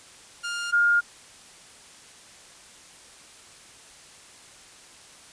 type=tone pair in turn; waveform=sawtooth / sine; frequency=1407 / 1414.9 Hz; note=F6 / F6; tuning=+12 / +22 cents; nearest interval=unison; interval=10 cents; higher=second; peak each=-25 / -17 dBFS; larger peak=second; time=0.43-0.72 / 0.72-1.01 s; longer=neither; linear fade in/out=20 ms; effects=white hiss -49 dBFS RMS until 5.32 s + resampled to 22050 Hz